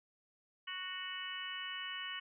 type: harmonic tone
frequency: 370 Hz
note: F#4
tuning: in tune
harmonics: 3 / 4 / 5 / 6 / 7 / 8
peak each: -49 / -50 / -46 / -50 / -53 / -43 dBFS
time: 0.67-2.2 s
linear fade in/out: 10 ms
effects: none